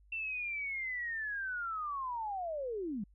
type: linear sweep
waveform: sine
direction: down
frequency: 2699 to 185 Hz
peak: -35 dBFS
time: 0.12-3.04 s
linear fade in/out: 5 ms
effects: added 50 Hz sine -60 dBFS peak until 3.14 s